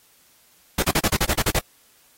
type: noise bursts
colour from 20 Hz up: pink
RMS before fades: -20 dBFS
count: 10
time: 0.78-1.591 s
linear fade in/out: 5 ms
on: 46 ms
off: 39 ms
effects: white hiss -57 dBFS RMS until 2.17 s + AAC 48 kbps